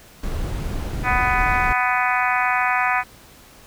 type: noise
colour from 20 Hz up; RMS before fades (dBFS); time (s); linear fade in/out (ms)
brown; -25; 0.23-1.73; 5
type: harmonic tone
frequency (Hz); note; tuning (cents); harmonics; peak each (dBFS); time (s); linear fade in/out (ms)
248.7; B3; +12; 3 / 4 / 5 / 6 / 7 / 8 / 9 / 10; -23 / -24 / -25 / -26 / -26 / -27 / -28 / -28; 1.03-3.04; 50
effects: pink hiss -47 dBFS RMS until 3.66 s